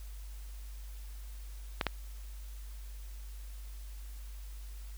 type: clicks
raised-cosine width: 0.3 ms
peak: -13 dBFS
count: 2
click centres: 1.812 / 1.867 s
effects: added 50 Hz sine -42 dBFS peak until 4.97 s + white hiss -58 dBFS RMS until 4.97 s